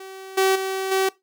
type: tone with level steps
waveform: sawtooth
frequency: 382.6 Hz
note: G4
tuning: 42 cents flat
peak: -32 / -12 / -20 / -14 dBFS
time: 0-1.09 s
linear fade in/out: 5 ms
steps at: 0.37 / 0.55 / 0.91 s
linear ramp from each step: 10 ms
effects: noise-tail reverb RT60 0.2 s tail -21 dB re dry